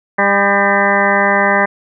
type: harmonic tone with a mistuned harmonic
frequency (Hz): 200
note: G3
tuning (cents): +35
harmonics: 1 / 2 / 3 / 4 / 5 / 6 / 8 / 9 / 10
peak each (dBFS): -20 / -21 / -17 / -18 / -19 / -20 / -18 / -17 / -19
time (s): 0.18-1.66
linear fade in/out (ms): 10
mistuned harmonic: 8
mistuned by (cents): -28
effects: none